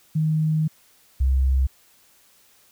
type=tone pair in turn; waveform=sine; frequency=156.3 / 65.96 Hz; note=D#3 / C2; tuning=+8 / +15 cents; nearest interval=octave + minor third; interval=1493 cents; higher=first; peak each=-18 / -16 dBFS; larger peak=second; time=0.15-0.68 / 1.2-1.67 s; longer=first; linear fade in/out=10 ms; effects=white hiss -57 dBFS RMS until 2.71 s